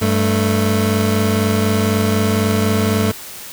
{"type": "tone pair together", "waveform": "25% pulse", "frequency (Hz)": [98, 220], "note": ["G2", "A3"], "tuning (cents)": [0, 0], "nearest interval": "octave + major second", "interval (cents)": 1400, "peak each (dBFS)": -13, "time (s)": [0.01, 3.12], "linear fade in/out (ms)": 10, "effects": ["white hiss -33 dBFS RMS until 3.52 s"]}